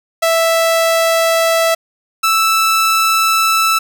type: tone pair in turn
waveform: sawtooth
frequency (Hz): 659.3 / 1318.6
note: E5 / E6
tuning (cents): 0 / 0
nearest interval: octave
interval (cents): 1200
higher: second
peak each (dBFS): -7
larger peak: neither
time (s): 0.22-1.75 / 2.23-3.79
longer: second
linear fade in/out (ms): 10
effects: none